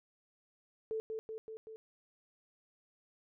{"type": "tone with echo", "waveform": "sine", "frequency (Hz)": 441, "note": "A4", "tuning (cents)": 4, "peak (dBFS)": -34, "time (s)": [0.91, 1], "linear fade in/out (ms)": 0, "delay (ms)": 190, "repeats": 4, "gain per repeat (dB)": -3, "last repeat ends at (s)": 1.76, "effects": []}